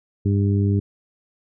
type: harmonic tone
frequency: 100 Hz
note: G2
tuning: 35 cents sharp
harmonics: 1 / 2 / 3 / 4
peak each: -17 / -23 / -27 / -29 dBFS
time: 0.25-0.8 s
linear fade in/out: 10 ms
effects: none